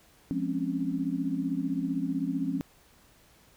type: chord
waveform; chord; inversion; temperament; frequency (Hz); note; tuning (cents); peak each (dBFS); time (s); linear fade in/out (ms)
sine; Db major seventh; first; equal; 174.61 / 207.7 / 261.6 / 277.2; F3 / Ab3 / C4 / Db4; 0 / 0 / 0 / 0; -34 / -37 / -32 / -31; 0.31-2.61; 0
effects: pink hiss -60 dBFS RMS until 3.56 s